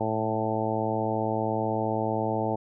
harmonic tone with a mistuned harmonic, 110 Hz, A2, in tune, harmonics 1 / 2 / 3 / 4 / 5 / 6 / 7 / 8, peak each -33 / -33 / -33 / -33 / -33 / -33 / -33 / -33 dBFS, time 0-2.56 s, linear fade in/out 10 ms, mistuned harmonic 1, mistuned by +23 cents, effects none

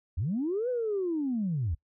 sine linear two-way sweep, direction up then down, 69.8 to 510 to 69.8 Hz, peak -26 dBFS, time 0.17-1.75 s, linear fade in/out 10 ms, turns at 0.69 s, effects noise-tail reverb RT60 0.1 s tail -23 dB re dry + tanh soft clip ceiling -22 dBFS

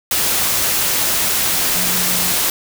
sine tone in noise, 180.8 Hz, F#3, 40 cents flat, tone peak -28 dBFS, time 1.75-2.32 s, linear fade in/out 2 ms, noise white, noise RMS -17 dBFS, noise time 0.11-2.5 s, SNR -14 dB, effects none

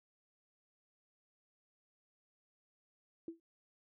sine tone with exponential decay, 331.4 Hz, E4, 9 cents sharp, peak -37 dBFS, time 3.28-3.4 s, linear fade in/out 2 ms, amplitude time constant 26 ms, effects none

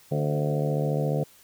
harmonic tone with a mistuned harmonic, 74.3 Hz, D2, 21 cents sharp, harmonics 2 / 3 / 4 / 5 / 6 / 7 / 8 / 9 / 10, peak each -25 / -35 / -36 / -39 / -32 / -31 / -38 / -36 / -40 dBFS, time 0.11-1.24 s, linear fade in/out 10 ms, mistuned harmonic 6, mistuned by -23 cents, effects white hiss -55 dBFS RMS until 1.43 s

